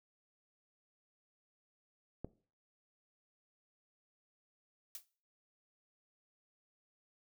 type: click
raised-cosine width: 2 ms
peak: -27 dBFS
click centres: 2.246 s
type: noise with exponential decay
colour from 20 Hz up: blue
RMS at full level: -41 dBFS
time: 4.95-5.05 s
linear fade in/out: 1 ms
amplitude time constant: 21 ms
effects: noise-tail reverb RT60 0.4 s tail -19 dB re dry